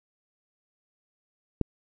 click, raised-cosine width 3 ms, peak -11 dBFS, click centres 1.613 s, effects none

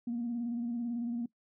sine tone with vibrato, 236.9 Hz, A#3, 28 cents sharp, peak -31 dBFS, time 0.07-1.26 s, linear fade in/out 5 ms, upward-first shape square, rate 18 Hz, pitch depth 35 cents each way, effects noise-tail reverb RT60 0.1 s tail -20 dB re dry + tanh soft clip ceiling -28 dBFS

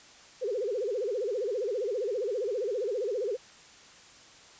sine tone with vibrato, 450.3 Hz, A4, 40 cents sharp, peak -28 dBFS, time 0.41-3.37 s, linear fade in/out 20 ms, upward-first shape sine, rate 15 Hz, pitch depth 250 cents each way, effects white hiss -53 dBFS RMS until 4.59 s + resampled to 16000 Hz

